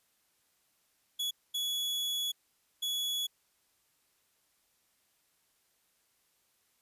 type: tone bursts at uneven times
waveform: 40% pulse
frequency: 3385 Hz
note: G#7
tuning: 32 cents sharp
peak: -30 dBFS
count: 3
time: 1.19-1.31 / 1.54-2.32 / 2.82-3.27 s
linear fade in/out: 10 ms
effects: white hiss -73 dBFS RMS until 6.81 s + resampled to 32000 Hz